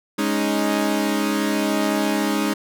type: chord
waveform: sawtooth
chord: Ab suspended fourth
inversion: none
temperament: equal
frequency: 207.7 / 277.2 / 311.1 Hz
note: Ab3 / Db4 / Eb4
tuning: 0 / 0 / 0 cents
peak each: -19 / -21 / -19 dBFS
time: 0.18-2.54 s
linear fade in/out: 10 ms
effects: none